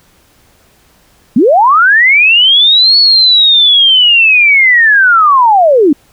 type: linear two-way sweep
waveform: sine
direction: up then down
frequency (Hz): 199.2 to 4435 to 266.8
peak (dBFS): -3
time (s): 1.36-5.93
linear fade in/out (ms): 5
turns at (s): 2.98
effects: pink hiss -48 dBFS RMS until 6.12 s